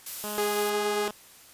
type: noise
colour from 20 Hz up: blue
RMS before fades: -35 dBFS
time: 0.06-0.7 s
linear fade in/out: 5 ms
type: tone with pitch glide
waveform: 10% pulse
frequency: 209.3 to 211.1 Hz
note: G#3 to G#3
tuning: +14 to +29 cents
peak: -25 dBFS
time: 0.24-1.11 s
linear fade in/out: 0 ms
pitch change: +15 cents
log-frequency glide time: 0.65-0.76 s
type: tone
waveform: sawtooth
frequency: 413.4 Hz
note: G#4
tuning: 8 cents flat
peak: -22 dBFS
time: 0.38-1.08 s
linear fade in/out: 0 ms
effects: white hiss -52 dBFS RMS until 1.53 s + resampled to 32000 Hz